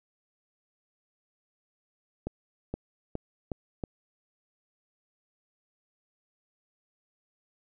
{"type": "accelerating click train", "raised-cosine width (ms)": 2, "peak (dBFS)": -19, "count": 5, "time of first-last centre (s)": [2.27, 3.838], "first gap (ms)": 470, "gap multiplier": 0.88, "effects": []}